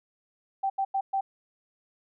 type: tone bursts at uneven times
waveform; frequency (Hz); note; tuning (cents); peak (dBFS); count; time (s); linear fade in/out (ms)
sine; 779; G5; -11; -24; 4; 0.63-0.7 / 0.78-0.85 / 0.94-1.01 / 1.13-1.21; 10
effects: none